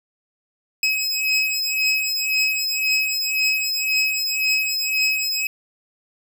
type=beating tone pair; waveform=25% pulse; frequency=2550 / 2551.9 Hz; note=D#7 / D#7; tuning=+42 / +43 cents; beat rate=1.9 Hz; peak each=-18 dBFS; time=0.83-5.47 s; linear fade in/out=2 ms; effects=none

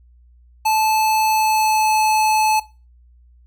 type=tone with pitch glide; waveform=square; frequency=871 to 865 Hz; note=A5 to A5; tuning=-18 to -30 cents; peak=-15 dBFS; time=0.65-2.6 s; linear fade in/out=10 ms; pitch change=-12 cents; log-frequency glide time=1.23-1.93 s; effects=noise-tail reverb RT60 0.3 s tail -18 dB re dry + added 60 Hz sine -47 dBFS peak until 3.46 s

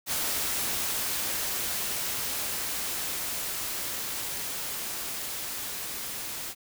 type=noise with level ramp; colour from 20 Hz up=white; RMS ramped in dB=-29 to -36 dBFS; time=0.06-6.55 s; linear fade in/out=50 ms; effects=none

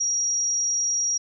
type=tone; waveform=sine; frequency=5690 Hz; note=F8; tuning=31 cents sharp; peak=-21 dBFS; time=0-1.18 s; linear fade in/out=10 ms; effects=none

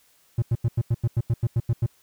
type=tone bursts; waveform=triangle; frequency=116.54 Hz; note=A#2; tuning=in tune; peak=-16 dBFS; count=12; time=0.38-1.863 s; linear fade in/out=5 ms; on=42 ms; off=89 ms; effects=white hiss -61 dBFS RMS until 2.02 s

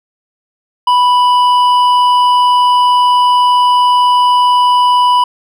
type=tone with hard clipping; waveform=sine; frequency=987.8 Hz; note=B5; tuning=in tune; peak=-8 dBFS; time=0.87-5.24 s; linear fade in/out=5 ms; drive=7 dB; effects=none

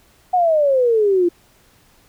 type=exponential sweep; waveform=sine; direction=down; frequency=746 to 339.6 Hz; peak=-12 dBFS; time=0.33-1.29 s; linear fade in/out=10 ms; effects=pink hiss -54 dBFS RMS until 2.08 s

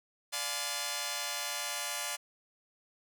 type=chord; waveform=5% pulse; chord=D diminished seventh; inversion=none; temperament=just; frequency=587.3 / 704.8 / 845.8 / 1014.9 Hz; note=D5 / F5 / Ab5 / Cb6; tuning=0 / +16 / +31 / +47 cents; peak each=-28 dBFS; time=0.32-2.17 s; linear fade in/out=20 ms; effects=none

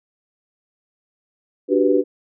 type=chord; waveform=sine; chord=G major seventh; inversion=second; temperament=equal; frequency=293.7 / 370 / 392 / 493.9 Hz; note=D4 / F#4 / G4 / B4; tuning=0 / 0 / 0 / 0 cents; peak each=-19 dBFS; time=1.68-2.04 s; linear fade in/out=50 ms; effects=none

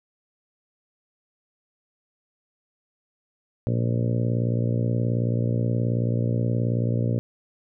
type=harmonic tone; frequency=58.7 Hz; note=A#1; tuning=13 cents sharp; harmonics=2 / 3 / 4 / 5 / 6 / 7 / 8 / 9 / 10; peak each=-22 / -31 / -30 / -35 / -38 / -38 / -36 / -36 / -40 dBFS; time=3.67-7.19 s; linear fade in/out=0 ms; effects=none

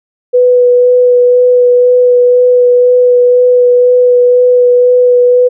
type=tone with vibrato; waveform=sine; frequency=493.9 Hz; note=B4; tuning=in tune; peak=-3 dBFS; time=0.33-5.49 s; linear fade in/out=20 ms; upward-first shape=sine; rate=2 Hz; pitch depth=11 cents each way; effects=none

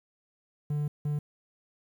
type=tone bursts at uneven times; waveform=triangle; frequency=147.6 Hz; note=D3; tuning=9 cents sharp; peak=-25 dBFS; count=2; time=0.7-0.88 / 1.05-1.19 s; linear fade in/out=5 ms; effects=10-bit

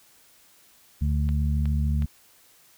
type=harmonic tone; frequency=73.42 Hz; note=D2; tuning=in tune; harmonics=1 / 2 / 3; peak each=-22 / -28 / -32 dBFS; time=1.01-2.06 s; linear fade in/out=10 ms
type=click train; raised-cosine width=0.3 ms; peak=-26 dBFS; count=3; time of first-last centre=1.29-2.023 s; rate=2.73 Hz
effects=white hiss -57 dBFS RMS until 2.77 s

